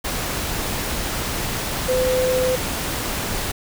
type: tone in noise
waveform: sine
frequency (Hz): 510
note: C5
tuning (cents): -44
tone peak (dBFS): -17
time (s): 1.88-2.56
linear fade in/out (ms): 10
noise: pink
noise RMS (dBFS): -25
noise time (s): 0.04-3.52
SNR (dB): +5
effects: none

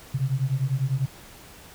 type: beating tone pair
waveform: sine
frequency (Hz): 128.5 / 138.5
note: C3 / C#3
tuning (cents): -31 / -1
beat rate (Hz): 10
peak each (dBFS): -25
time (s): 0.14-1.06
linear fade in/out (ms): 10
effects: pink hiss -47 dBFS RMS until 1.74 s

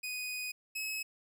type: tone pair in turn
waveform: sawtooth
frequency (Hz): 2490 / 2570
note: D#7 / E7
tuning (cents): +1 / -45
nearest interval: minor second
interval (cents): 54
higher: second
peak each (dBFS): -33 / -32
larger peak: second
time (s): 0.03-0.52 / 0.75-1.03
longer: first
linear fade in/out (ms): 10
effects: none

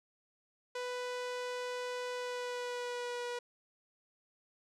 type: tone with pitch glide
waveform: sawtooth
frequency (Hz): 495.7 to 485.2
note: B4 to B4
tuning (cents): +6 to -31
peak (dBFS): -33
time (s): 0.75-3.39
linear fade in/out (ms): 5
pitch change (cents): -37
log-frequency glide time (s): 2.13-3.25
effects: low-pass 7000 Hz 12 dB/octave

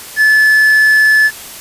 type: tone with quantisation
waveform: triangle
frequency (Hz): 1732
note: A6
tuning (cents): -28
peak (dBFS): -4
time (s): 0.16-1.31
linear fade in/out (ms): 50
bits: 5
effects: white hiss -30 dBFS RMS until 1.6 s + resampled to 32000 Hz

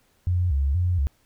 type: tone with vibrato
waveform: sine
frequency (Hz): 78.6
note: D#2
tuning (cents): +18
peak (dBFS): -19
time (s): 0.27-1.07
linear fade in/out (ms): 0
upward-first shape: square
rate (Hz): 2.1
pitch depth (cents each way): 220
effects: pink hiss -64 dBFS RMS until 1.25 s

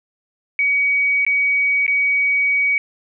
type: tone with dropouts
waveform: sine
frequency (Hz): 2260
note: C#7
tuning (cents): +33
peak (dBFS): -14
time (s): 0.59-2.78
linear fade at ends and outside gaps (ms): 1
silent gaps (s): 1.25-1.265 / 1.865-1.879
effects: none

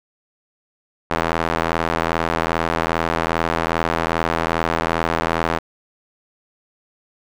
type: tone with band-pass filter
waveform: square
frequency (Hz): 41.24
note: E1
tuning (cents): +2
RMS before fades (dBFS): -21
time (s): 1.1-5.59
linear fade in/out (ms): 10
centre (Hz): 1100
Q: 0.81
effects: none

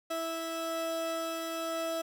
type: tone pair together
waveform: 30% pulse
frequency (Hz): 327.9 / 656.8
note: E4 / E5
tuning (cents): -9 / -6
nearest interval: octave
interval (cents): 1203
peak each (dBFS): -36 / -31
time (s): 0.1-2.02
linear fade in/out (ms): 10
effects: none

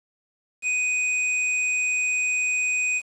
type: tone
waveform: square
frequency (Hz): 2494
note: D#7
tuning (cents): +3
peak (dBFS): -22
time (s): 0.62-3.02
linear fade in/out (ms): 50
effects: resampled to 22050 Hz + 8-bit

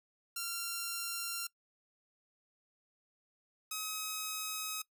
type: tone pair in turn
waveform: 5% pulse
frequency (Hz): 1375 / 1271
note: F6 / D#6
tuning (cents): -27 / +36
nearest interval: minor second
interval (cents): 137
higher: first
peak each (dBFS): -25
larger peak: neither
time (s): 0.36-1.47 / 3.71-4.82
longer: neither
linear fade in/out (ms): 5
effects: noise-tail reverb RT60 0.1 s tail -21 dB re dry

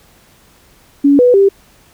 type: tone with pitch steps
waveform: sine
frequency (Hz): 282.7 / 493 / 394.2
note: C#4 / B4 / G4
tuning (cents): +34 / -3 / +10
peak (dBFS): -5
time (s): 1.04-1.49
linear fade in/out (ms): 10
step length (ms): 150
effects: pink hiss -48 dBFS RMS until 1.93 s

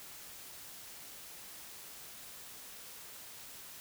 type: silence
effects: white hiss -50 dBFS RMS until 3.8 s

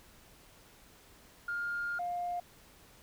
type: tone pair in turn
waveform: sine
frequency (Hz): 1411 / 705.5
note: F6 / F5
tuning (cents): +17 / +17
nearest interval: octave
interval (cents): 1200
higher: first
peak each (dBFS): -32 / -32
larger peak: neither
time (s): 1.48-1.99 / 1.99-2.4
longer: first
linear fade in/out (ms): 5
effects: tanh soft clip ceiling -28 dBFS + pink hiss -59 dBFS RMS until 3.02 s

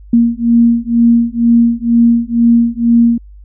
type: beating tone pair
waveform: sine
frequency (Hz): 233.1 / 235.2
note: A#3 / A#3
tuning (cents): 0 / +16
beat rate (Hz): 2.1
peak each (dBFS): -10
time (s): 0.13-3.18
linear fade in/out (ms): 5
effects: added 50 Hz sine -33 dBFS peak until 3.44 s

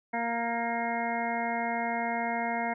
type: harmonic tone with a mistuned harmonic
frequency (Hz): 233.1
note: A#3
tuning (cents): 0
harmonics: 1 / 2 / 3 / 4 / 6 / 7 / 8 / 9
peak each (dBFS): -35 / -40 / -32 / -35 / -43 / -42 / -40 / -36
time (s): 0.13-2.74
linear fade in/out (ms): 10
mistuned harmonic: 9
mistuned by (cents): +33
effects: none

